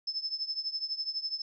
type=tone with tremolo; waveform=sine; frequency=5250 Hz; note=E8; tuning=8 cents flat; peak=-28 dBFS; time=0.07-1.42 s; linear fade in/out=5 ms; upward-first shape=triangle; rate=12 Hz; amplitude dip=90%; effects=none